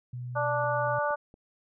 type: tone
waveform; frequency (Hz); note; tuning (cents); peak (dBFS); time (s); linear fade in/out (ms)
sine; 123.47; B2; 0; -34; 0.13-0.99; 5
type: harmonic tone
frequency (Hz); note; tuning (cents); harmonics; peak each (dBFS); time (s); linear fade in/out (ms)
293.4; D4; -2; 2 / 3 / 4 / 5; -29 / -31 / -32 / -33; 0.35-1.16; 20
type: click train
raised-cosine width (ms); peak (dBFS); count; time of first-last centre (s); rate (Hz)
2; -38; 4; 0.64-1.341; 4.28
effects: none